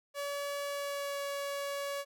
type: tone with pitch glide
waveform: sawtooth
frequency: 569 to 563.8 Hz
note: C#5 to C#5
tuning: +45 to +29 cents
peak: -31 dBFS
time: 0.14-2.05 s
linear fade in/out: 50 ms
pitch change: -16 cents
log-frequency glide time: 0.64-1.22 s
effects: none